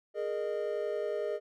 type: chord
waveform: triangle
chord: Ab suspended second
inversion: none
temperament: equal with one note detuned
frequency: 415.3 / 466.2 / 611.6 Hz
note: Ab4 / Bb4 / Eb5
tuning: 0 / 0 / -30 cents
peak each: -33 / -35 / -33 dBFS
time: 0.14-1.4 s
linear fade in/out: 50 ms
effects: none